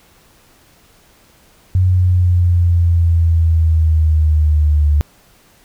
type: exponential sweep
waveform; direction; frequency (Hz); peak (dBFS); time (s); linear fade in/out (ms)
sine; down; 92.5 to 73.42; -9; 1.75-5.01; 0
effects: pink hiss -50 dBFS RMS until 5.64 s